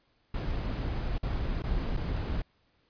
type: noise with dropouts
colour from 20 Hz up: brown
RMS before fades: -31 dBFS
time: 0.34-2.42 s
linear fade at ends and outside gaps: 5 ms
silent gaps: 1.182-1.23 / 1.623-1.637 / 1.967-1.971 s
effects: pink hiss -70 dBFS RMS until 2.89 s + resampled to 11025 Hz